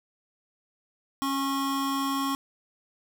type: tone pair together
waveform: square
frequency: 274.4 / 1091 Hz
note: C#4 / C#6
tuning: -17 / -28 cents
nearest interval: 2 octaves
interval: 2389 cents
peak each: -29 / -30 dBFS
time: 1.22-2.35 s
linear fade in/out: 0 ms
effects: none

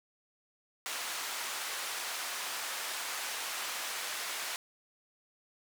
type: band-pass noise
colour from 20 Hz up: pink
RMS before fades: -38 dBFS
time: 0.86-4.56 s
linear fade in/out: 0 ms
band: 990 to 13000 Hz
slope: 12 dB/octave
effects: none

